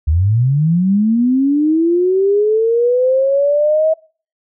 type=linear sweep; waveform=sine; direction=up; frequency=71.4 to 642 Hz; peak=-10 dBFS; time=0.07-3.94 s; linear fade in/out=10 ms; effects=noise-tail reverb RT60 0.4 s tail -23 dB re dry